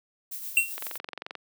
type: noise with tremolo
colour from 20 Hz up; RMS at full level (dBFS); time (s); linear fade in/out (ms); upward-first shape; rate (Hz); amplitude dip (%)
violet; -35; 0.31-0.98; 10; triangle; 7.8; 50
type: tone with exponential decay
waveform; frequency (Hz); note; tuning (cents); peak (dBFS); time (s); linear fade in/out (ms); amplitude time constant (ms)
square; 2728; F7; -41; -15; 0.57-0.74; 2; 35
type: click train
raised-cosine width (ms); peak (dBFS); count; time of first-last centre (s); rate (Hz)
0.3; -19; 14; 0.78-1.353; 22.7
effects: high-pass 400 Hz 12 dB/octave